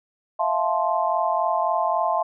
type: chord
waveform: sine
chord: F major seventh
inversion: third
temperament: just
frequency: 654.8 / 698.5 / 873.1 / 1047.7 Hz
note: E5 / F5 / A5 / C6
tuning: -12 / 0 / -14 / +2 cents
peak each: -25 dBFS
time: 0.39-2.23 s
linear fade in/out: 10 ms
effects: none